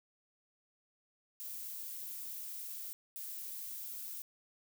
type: noise bursts at uneven times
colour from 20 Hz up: violet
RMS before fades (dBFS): -44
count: 2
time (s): 1.4-2.93 / 3.16-4.22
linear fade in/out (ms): 0
effects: none